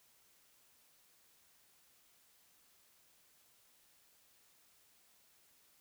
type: silence
effects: white hiss -69 dBFS RMS until 5.8 s